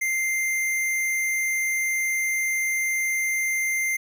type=tone; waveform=square; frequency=2093 Hz; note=C7; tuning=in tune; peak=-23 dBFS; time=0.01-3.97 s; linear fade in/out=10 ms; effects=none